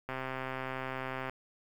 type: click train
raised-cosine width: 0.5 ms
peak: -22 dBFS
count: 159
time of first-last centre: 0.09-1.296 s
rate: 131 Hz
effects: 9-bit